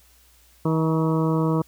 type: harmonic tone with a mistuned harmonic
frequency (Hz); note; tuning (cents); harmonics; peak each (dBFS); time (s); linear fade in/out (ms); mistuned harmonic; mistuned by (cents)
159.9; D#3; +48; 1 / 2 / 3 / 4 / 5 / 6 / 7 / 8; -21 / -24 / -27 / -34 / -42 / -32 / -33 / -38; 0.65-1.62; 5; 5; +93
effects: added 60 Hz sine -57 dBFS peak until 1.67 s + white hiss -57 dBFS RMS until 1.67 s